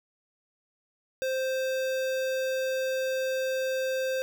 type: tone with notch filter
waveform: square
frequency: 523.3 Hz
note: C5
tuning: in tune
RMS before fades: -29 dBFS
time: 1.22-4.22 s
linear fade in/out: 0 ms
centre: 9500 Hz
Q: 1.6
effects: none